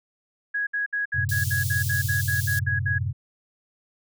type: tone bursts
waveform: sine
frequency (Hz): 1661.2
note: G#6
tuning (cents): 0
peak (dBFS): -23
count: 13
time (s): 0.54-2.986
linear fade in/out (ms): 10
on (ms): 130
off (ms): 63
type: chord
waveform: sine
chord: F# diminished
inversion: none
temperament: equal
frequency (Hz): 92.5 / 110 / 130.81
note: F#2 / A2 / C3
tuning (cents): 0 / 0 / 0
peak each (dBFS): -27 / -30 / -29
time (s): 1.14-3.13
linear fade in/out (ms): 20
type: band-stop noise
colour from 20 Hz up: white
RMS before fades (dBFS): -33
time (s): 1.29-2.59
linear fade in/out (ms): 0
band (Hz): 120 to 3600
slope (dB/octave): 24
effects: none